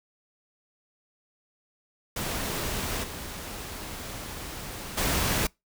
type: noise with level steps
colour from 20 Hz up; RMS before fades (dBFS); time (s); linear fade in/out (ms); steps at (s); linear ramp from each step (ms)
pink; -31 / -38 / -26; 2.16-5.47; 5; 3.03 / 4.97; 10
effects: noise-tail reverb RT60 0.2 s tail -25 dB re dry